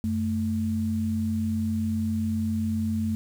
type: tone pair together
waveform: sine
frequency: 92.5 / 220 Hz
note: F#2 / A3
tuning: 0 / 0 cents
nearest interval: octave + minor third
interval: 1500 cents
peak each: -29 / -25 dBFS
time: 0.04-3.15 s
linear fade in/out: 0 ms
effects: 8-bit